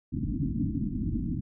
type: low-pass noise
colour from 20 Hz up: white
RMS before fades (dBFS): -30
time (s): 0.12-1.41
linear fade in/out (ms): 20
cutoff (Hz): 310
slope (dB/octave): 96
effects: none